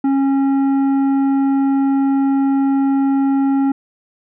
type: tone with tanh clipping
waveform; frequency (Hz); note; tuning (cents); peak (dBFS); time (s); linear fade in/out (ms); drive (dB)
sine; 273.4; C#4; -24; -14; 0.04-3.72; 5; 9
effects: none